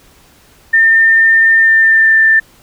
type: tone with pitch glide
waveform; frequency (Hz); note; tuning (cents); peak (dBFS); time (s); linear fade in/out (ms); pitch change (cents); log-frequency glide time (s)
sine; 1806 to 1781.1; A6 to A6; +45 to +21; -5; 0.73-2.4; 10; -24; 1.59-2.18
effects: pink hiss -46 dBFS RMS until 2.62 s